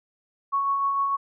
sine tone with tremolo, 1108.7 Hz, C#6, in tune, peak -20 dBFS, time 0.52-1.17 s, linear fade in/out 20 ms, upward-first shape sine, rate 6.6 Hz, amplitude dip 30%, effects none

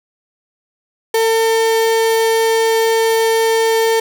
35% pulse tone, 450.5 Hz, A4, 41 cents sharp, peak -10 dBFS, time 1.14-4 s, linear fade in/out 5 ms, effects none

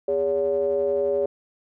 triangle ring-modulated tone, 80.2 Hz, E2, 47 cents flat, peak -15 dBFS, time 0.08-1.26 s, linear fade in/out 5 ms, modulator 487 Hz, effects none

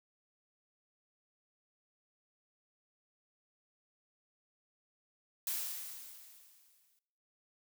blue noise with exponential decay, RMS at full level -35 dBFS, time 5.47-6.99 s, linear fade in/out 1 ms, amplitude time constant 330 ms, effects noise-tail reverb RT60 0.9 s tail -21 dB re dry

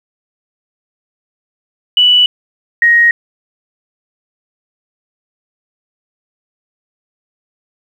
sine tone pair in turn, 2960 / 1878.2 Hz, F#7 / A#6, 0 / +13 cents, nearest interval minor sixth, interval 787 cents, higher first, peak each -5 dBFS, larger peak neither, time 1.97-2.26 / 2.82-3.11 s, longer neither, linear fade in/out 2 ms, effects 7-bit

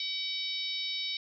harmonic tone, 760 Hz, F#5, 46 cents sharp, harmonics 3 / 4 / 5 / 6 / 7, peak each -40 / -42 / -34 / -41 / -40 dBFS, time 0-1.17 s, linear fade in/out 2 ms, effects none

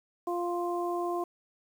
harmonic tone, 349.2 Hz, F4, in tune, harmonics 1 / 2 / 3, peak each -31 / -34 / -36 dBFS, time 0.27-1.24 s, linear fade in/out 5 ms, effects 9-bit

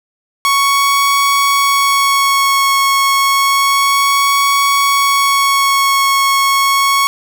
sawtooth tone with vibrato, 1108.7 Hz, C#6, in tune, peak -6 dBFS, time 0.45-7.07 s, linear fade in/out 0 ms, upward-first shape sine, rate 0.3 Hz, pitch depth 13 cents each way, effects none

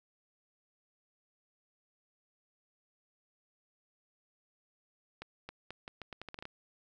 accelerating click train, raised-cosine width 0.3 ms, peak -27 dBFS, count 12, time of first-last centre 5.22-6.454 s, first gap 270 ms, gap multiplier 0.8, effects none

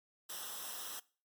white noise with comb filter, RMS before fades -44 dBFS, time 0.29-1 s, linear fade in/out 10 ms, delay 0.44 ms, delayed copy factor -0.8, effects noise-tail reverb RT60 0.4 s tail -22 dB re dry + MP3 96 kbps

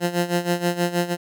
15% pulse tone with tremolo, 174.61 Hz, F3, in tune, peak -11 dBFS, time 0-1.17 s, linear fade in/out 50 ms, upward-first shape sine, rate 6.3 Hz, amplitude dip 80%, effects none

